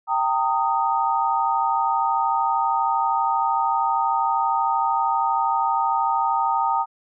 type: chord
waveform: sine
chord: Eb major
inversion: first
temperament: equal with one note detuned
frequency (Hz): 784 / 916.8 / 1244.5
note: G5 / Bb5 / Eb6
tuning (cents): 0 / -29 / 0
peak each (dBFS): -24 / -21 / -24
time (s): 0.07-6.86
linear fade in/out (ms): 50
effects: none